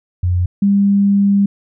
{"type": "tone pair in turn", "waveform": "sine", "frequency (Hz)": [89.4, 199.94], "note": ["F2", "G3"], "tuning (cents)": [41, 34], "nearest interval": "octave + major second", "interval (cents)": 1393, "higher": "second", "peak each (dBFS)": [-12, -9], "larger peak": "second", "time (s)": [[0.23, 0.46], [0.62, 1.46]], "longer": "second", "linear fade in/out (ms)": 5, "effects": []}